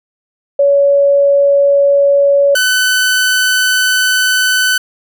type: tone pair in turn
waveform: sine / sawtooth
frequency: 563 / 1506.7 Hz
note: C#5 / F#6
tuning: +27 / +31 cents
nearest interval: octave + perfect fourth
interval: 1704 cents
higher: second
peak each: -6 dBFS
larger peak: neither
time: 0.59-2.55 / 2.55-4.78 s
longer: second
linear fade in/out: 5 ms
effects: none